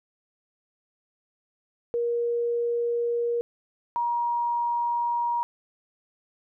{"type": "tone pair in turn", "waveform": "sine", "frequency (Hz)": [473.1, 949.5], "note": ["A#4", "A#5"], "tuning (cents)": [26, 32], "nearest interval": "octave", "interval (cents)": 1206, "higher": "second", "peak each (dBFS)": [-23, -23], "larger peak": "neither", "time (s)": [[1.94, 3.41], [3.96, 5.43]], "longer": "neither", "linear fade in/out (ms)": 0, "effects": []}